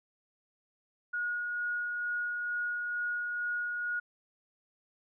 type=tone with tremolo; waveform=sine; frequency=1445 Hz; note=F#6; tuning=41 cents flat; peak=-30 dBFS; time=1.13-4 s; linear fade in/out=10 ms; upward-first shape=sine; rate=2.2 Hz; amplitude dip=25%; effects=none